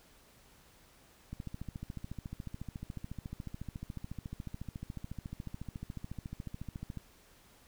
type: click train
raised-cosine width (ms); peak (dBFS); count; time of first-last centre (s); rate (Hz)
5; -28; 80; 1.33-6.973; 14
effects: pink hiss -62 dBFS RMS until 7.67 s